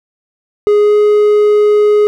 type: tone with pitch glide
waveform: triangle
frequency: 415.5 to 418.4 Hz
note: G#4 to G#4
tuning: +1 to +13 cents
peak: -4 dBFS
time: 0.67-2.07 s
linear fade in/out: 0 ms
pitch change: +12 cents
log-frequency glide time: 0.79-0.95 s
effects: none